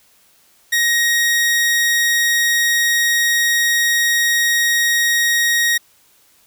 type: tone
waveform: sawtooth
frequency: 1880 Hz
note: A#6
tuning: 14 cents sharp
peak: -10 dBFS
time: 0.72-5.78 s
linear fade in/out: 10 ms
effects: white hiss -54 dBFS RMS until 6.46 s